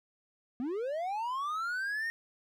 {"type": "linear sweep", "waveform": "triangle", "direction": "up", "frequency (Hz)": [233.1, 1864.7], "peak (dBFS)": -30, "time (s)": [0.6, 2.1], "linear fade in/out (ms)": 0, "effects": []}